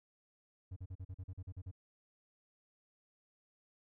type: tone bursts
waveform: triangle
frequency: 92.5 Hz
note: F#2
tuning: in tune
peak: -40 dBFS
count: 11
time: 0.71-1.714 s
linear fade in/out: 10 ms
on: 54 ms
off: 41 ms
effects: none